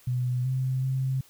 sine tone with pitch steps, 124.9 / 130.2 / 132 Hz, B2 / C3 / C3, +20 / -8 / +16 cents, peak -24 dBFS, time 0.07-1.21 s, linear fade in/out 5 ms, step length 380 ms, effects white hiss -57 dBFS RMS until 1.29 s

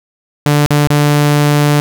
sawtooth tone with dropouts, 146.83 Hz, D3, in tune, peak -4 dBFS, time 0.46-1.8 s, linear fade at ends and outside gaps 0 ms, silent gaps 0.661-0.706 / 0.872-0.903 s, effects none

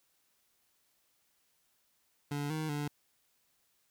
25% pulse tone with pitch steps, 144.6 / 156.3 / 146.5 Hz, D3 / D#3 / D3, -27 / +8 / -4 cents, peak -30 dBFS, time 2.31-2.88 s, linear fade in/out 5 ms, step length 190 ms, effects white hiss -74 dBFS RMS until 3.9 s

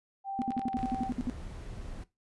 sine tone with pitch glide, 784 to 772.8 Hz, G5 to G5, 0 to -25 cents, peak -33 dBFS, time 0.24-1.12 s, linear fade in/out 50 ms, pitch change -25 cents, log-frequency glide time 0.55-0.8 s
sine tone bursts, 245.8 Hz, B3, 8 cents flat, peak -28 dBFS, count 11, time 0.39-1.298 s, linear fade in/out 0 ms, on 28 ms, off 60 ms
clicks, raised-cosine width 0.3 ms, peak -32 dBFS, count 9, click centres 0.419 / 0.519 / 0.578 / 0.617 / 0.685 / 0.732 / 0.79 / 0.829 / 0.899 s
brown noise, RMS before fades -42 dBFS, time 0.77-2.04 s, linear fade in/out 5 ms
effects noise-tail reverb RT60 0.2 s tail -17 dB re dry + resampled to 24000 Hz

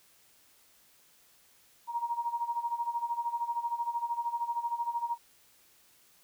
sine tone with tremolo, 942 Hz, A#5, 18 cents sharp, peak -27 dBFS, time 1.87-5.18 s, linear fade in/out 50 ms, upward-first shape sine, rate 13 Hz, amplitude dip 80%, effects white hiss -63 dBFS RMS until 6.23 s

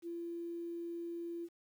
sine tone, 340.3 Hz, F4, 45 cents flat, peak -39 dBFS, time 0.02-1.49 s, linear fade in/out 50 ms, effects 11-bit

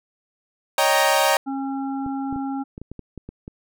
sawtooth chord, Eb dominant seventh, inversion third, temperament equal, 554.4 / 622.3 / 784 / 932.3 Hz, Db5 / Eb5 / G5 / Bb5, 0 / 0 / 0 / 0 cents, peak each -18 dBFS, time 0.78-1.37 s, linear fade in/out 2 ms
harmonic tone, 271.6 Hz, C#4, 35 cents flat, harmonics 1 / 3 / 5, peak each -25 / -31 / -40 dBFS, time 1.46-2.64 s, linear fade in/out 20 ms
clicks, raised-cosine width 3 ms, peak -22 dBFS, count 10, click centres 2.063 / 2.327 / 2.361 / 2.779 / 2.816 / 2.916 / 2.993 / 3.177 / 3.29 / 3.479 s
effects none

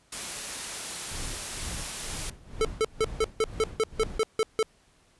white noise, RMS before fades -35 dBFS, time 0.12-2.3 s, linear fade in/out 5 ms
brown noise with tremolo, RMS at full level -36 dBFS, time 1.11-4.19 s, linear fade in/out 10 ms, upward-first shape sine, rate 2.1 Hz, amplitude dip 85%
square tone bursts, 440 Hz, A4, in tune, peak -22 dBFS, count 11, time 2.61-4.628 s, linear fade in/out 0 ms, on 38 ms, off 160 ms
effects pink hiss -63 dBFS RMS until 5.19 s + resampled to 24000 Hz

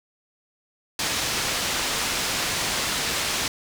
white low-pass noise, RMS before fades -26 dBFS, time 0.99-3.48 s, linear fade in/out 2 ms, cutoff 6000 Hz, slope 12 dB/octave, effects none

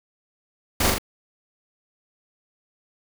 pink noise with echo, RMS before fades -21 dBFS, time 0.8-0.9 s, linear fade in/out 5 ms, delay 42 ms, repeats 2, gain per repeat -3 dB, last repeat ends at 0.984 s, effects none

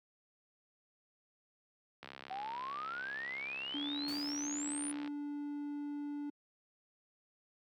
click train, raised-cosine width 0.3 ms, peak -31 dBFS, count 206, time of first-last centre 2.03-5.076 s, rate 67.3 Hz
sine exponential sweep, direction up, 742 to 9930 Hz, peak -39 dBFS, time 2.3-4.92 s, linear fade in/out 10 ms
triangle tone with pitch glide, 288.3 to 290.5 Hz, D4 to D4, -32 to -19 cents, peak -36 dBFS, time 3.74-6.3 s, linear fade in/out 5 ms, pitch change +13 cents, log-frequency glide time 4.1-4.52 s
pink noise with exponential decay, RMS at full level -46 dBFS, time 4.08-4.77 s, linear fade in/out 1 ms, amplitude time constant 150 ms
effects high-pass 150 Hz 12 dB/octave

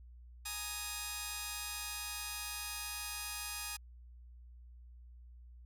5% pulse chord, Ab suspended second, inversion none, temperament just, 830.6 / 934.4 / 1245.9 Hz, Ab5 / Bb5 / Eb6, 0 / +4 / +2 cents, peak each -33 / -36 / -32 dBFS, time 0.45-3.77 s, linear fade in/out 10 ms, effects added 60 Hz sine -52 dBFS peak until 5.65 s

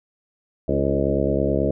harmonic tone with a mistuned harmonic, 69.3 Hz, C#2, in tune, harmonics 1 / 2 / 3 / 4 / 5 / 6 / 7 / 8 / 9, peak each -27 / -27 / -27 / -27 / -27 / -27 / -27 / -27 / -27 dBFS, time 0.68-1.71 s, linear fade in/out 5 ms, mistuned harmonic 5, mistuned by -28 cents, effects none

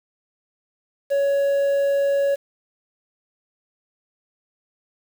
triangle tone with quantisation, 559 Hz, C#5, 14 cents sharp, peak -15 dBFS, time 1.1-2.36 s, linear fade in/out 20 ms, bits 7, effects none

